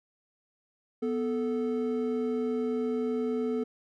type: tone pair together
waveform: triangle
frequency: 246.9 / 438.4 Hz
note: B3 / A4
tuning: 0 / -6 cents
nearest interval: minor seventh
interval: 994 cents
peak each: -28 dBFS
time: 1.02-3.64 s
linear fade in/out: 10 ms
effects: none